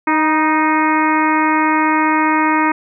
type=harmonic tone with a mistuned harmonic; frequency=310 Hz; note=D#4; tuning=6 cents flat; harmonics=1 / 2 / 3 / 4 / 5 / 6 / 7 / 8; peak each=-16 / -28 / -16 / -20 / -24 / -23 / -23 / -28 dBFS; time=0.07-2.72 s; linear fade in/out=5 ms; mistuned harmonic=3; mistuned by=+27 cents; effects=none